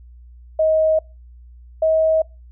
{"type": "tone pair in turn", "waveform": "sine", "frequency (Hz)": [631, 637.2], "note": ["D#5", "D#5"], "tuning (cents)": [24, 41], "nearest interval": "unison", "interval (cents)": 17, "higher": "second", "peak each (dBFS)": -13, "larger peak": "neither", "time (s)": [[0.59, 0.99], [1.82, 2.22]], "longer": "neither", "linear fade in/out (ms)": 5, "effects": ["noise-tail reverb RT60 0.3 s tail -26 dB re dry", "added 60 Hz sine -40 dBFS peak until 2.51 s"]}